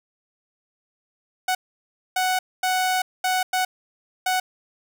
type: tone bursts at uneven times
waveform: sawtooth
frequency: 742 Hz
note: F#5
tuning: 5 cents sharp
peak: -16 dBFS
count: 6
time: 1.48-1.55 / 2.16-2.39 / 2.63-3.02 / 3.24-3.43 / 3.53-3.65 / 4.26-4.4 s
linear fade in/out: 5 ms
effects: none